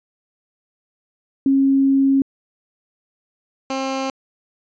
sine / 15% pulse tone pair in turn, 271.9 / 266.8 Hz, C#4 / C4, -33 / +34 cents, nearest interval unison, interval 33 cents, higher first, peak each -12 / -15 dBFS, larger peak first, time 1.46-2.22 / 3.7-4.1 s, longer first, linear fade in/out 2 ms, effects resampled to 16000 Hz

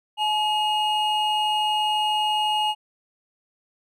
triangle tone pair together, 853 / 2873 Hz, G#5 / F7, +46 / +48 cents, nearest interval octave + major sixth, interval 2102 cents, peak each -20 / -23 dBFS, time 0.17-2.75 s, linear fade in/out 50 ms, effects none

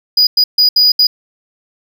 triangle tone bursts at uneven times, 4923 Hz, D#8, 19 cents flat, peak -5 dBFS, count 5, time 0.17-0.27 / 0.37-0.44 / 0.58-0.69 / 0.76-0.92 / 0.99-1.07 s, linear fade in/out 5 ms, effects none

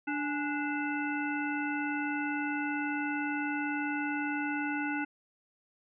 harmonic tone with a mistuned harmonic, 293.7 Hz, D4, in tune, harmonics 1 / 3 / 5 / 7 / 9, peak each -33 / -38 / -36 / -42 / -41 dBFS, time 0.07-5.05 s, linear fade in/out 10 ms, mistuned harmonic 3, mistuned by -83 cents, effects none

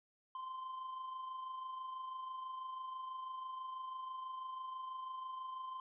triangle tone with amplitude modulation, 1039 Hz, C6, 12 cents flat, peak -39 dBFS, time 0.35-5.8 s, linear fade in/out 2 ms, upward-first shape sine, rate 26.1 Hz, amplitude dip 40%, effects resampled to 8000 Hz

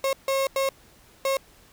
35% pulse tone bursts at uneven times, 541 Hz, C#5, 42 cents flat, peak -20 dBFS, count 4, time 0.04-0.13 / 0.28-0.47 / 0.56-0.69 / 1.25-1.37 s, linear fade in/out 2 ms, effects pink hiss -55 dBFS RMS until 1.72 s

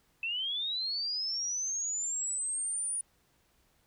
sine linear sweep, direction up, 2622 to 9640 Hz, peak -31 dBFS, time 0.23-3.01 s, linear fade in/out 2 ms, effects pink hiss -70 dBFS RMS until 3.86 s

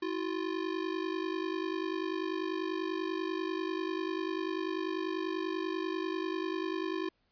square ring-modulated tone, 349.2 Hz, F4, in tune, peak -30 dBFS, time 0.02-7.09 s, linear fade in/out 5 ms, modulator 25.1 Hz, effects pink hiss -75 dBFS RMS until 7.31 s + resampled to 11025 Hz

